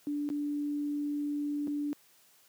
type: tone with dropouts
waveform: sine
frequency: 291.8 Hz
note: D4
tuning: 11 cents flat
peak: -30 dBFS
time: 0.07-1.93 s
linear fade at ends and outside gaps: 0 ms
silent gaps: 0.29-0.301 / 1.672-1.679 s
effects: white hiss -63 dBFS RMS until 2.48 s + high-pass 150 Hz 12 dB/octave